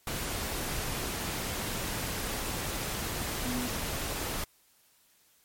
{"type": "tone in noise", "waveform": "sine", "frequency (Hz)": 247.9, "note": "B3", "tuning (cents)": 7, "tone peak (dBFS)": -33, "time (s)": [3.45, 3.68], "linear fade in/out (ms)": 2, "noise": "pink", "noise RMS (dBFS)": -34, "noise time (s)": [0.07, 4.44], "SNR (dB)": -2, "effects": ["white hiss -65 dBFS RMS until 5.44 s", "MP3 64 kbps"]}